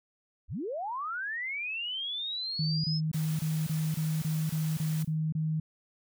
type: linear sweep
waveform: sine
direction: up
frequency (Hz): 36.44 to 5260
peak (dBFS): -32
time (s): 0.48-3.01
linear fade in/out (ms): 50
type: tone bursts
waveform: sine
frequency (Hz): 156.9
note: D#3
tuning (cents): +15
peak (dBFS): -27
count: 11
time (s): 2.59-5.6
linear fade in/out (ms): 5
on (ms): 250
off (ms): 26
type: noise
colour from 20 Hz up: white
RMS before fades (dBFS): -44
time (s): 3.13-5.03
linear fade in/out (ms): 5
type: noise with exponential decay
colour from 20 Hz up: blue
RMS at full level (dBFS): -46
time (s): 5-5.18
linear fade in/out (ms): 2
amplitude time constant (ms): 37
effects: none